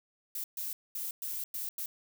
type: noise bursts at uneven times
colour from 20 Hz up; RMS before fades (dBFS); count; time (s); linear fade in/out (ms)
violet; -37; 6; 0.35-0.44 / 0.57-0.73 / 0.95-1.11 / 1.22-1.44 / 1.54-1.69 / 1.78-1.86; 2
effects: none